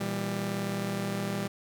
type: chord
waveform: sawtooth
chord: E diminished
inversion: second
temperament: just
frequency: 118.67 / 164.81 / 197.78 Hz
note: Bb2 / E3 / G3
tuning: +31 / 0 / +16 cents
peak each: -33 / -33 / -28 dBFS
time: 0-1.48 s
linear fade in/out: 10 ms
effects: none